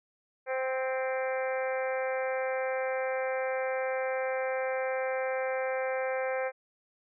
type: harmonic tone with a mistuned harmonic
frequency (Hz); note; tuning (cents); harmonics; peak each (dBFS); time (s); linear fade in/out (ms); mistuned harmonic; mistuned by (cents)
260.8; C4; -5; 2 / 3 / 4 / 5 / 6 / 7 / 8 / 9; -30 / -37 / -44 / -44 / -40 / -44 / -42 / -44; 0.46-6.52; 50; 6; +16
effects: none